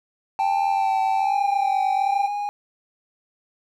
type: tone with vibrato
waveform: triangle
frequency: 784 Hz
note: G5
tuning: in tune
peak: -18 dBFS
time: 0.39-2.28 s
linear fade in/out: 10 ms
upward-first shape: sine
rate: 1.2 Hz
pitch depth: 30 cents each way
type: tone with pitch glide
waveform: triangle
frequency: 880 to 821.1 Hz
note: A5 to G#5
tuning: 0 to -20 cents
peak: -22 dBFS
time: 0.39-2.49 s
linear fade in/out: 0 ms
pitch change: -120 cents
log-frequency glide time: 1.15-1.46 s
effects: none